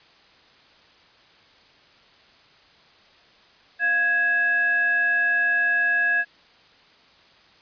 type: tone with frequency modulation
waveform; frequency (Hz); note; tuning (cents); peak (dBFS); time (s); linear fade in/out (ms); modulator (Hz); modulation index
sine; 1661.2; G#6; 0; -18; 3.79-6.25; 50; 966; 0.36
effects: white hiss -54 dBFS RMS until 7.61 s + resampled to 11025 Hz